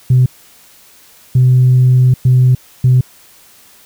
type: tone bursts at uneven times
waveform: sine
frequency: 127.2 Hz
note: C3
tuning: 48 cents flat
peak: -4 dBFS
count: 4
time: 0.1-0.26 / 1.35-2.14 / 2.25-2.55 / 2.84-3.01 s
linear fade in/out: 5 ms
effects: tanh soft clip ceiling -2 dBFS + white hiss -44 dBFS RMS until 3.85 s